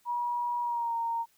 sine tone with pitch glide, 962 to 924.9 Hz, B5 to A#5, -46 to -14 cents, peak -28 dBFS, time 0.05-1.26 s, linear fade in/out 50 ms, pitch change -68 cents, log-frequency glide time 0.61-0.95 s, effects white hiss -67 dBFS RMS until 1.37 s

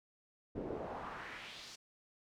brown noise with band-pass filter sweep, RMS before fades -45 dBFS, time 0.55-1.76 s, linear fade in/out 10 ms, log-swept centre 330 to 5700 Hz, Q 1.9, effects none

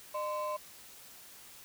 triangle ring-modulated tone, 820 Hz, G#5, 22 cents flat, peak -28 dBFS, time 0.14-0.57 s, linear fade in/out 10 ms, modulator 213 Hz, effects white hiss -53 dBFS RMS until 1.64 s

